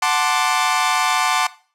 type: chord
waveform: sawtooth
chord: D dominant seventh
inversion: first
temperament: equal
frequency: 740 / 880 / 1046.5 / 1174.7 Hz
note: F#5 / A5 / C6 / D6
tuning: 0 / 0 / 0 / 0 cents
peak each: -18 dBFS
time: 0.02-1.47 s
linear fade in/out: 5 ms
effects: noise-tail reverb RT60 0.4 s tail -18 dB re dry + low-pass 10000 Hz 12 dB/octave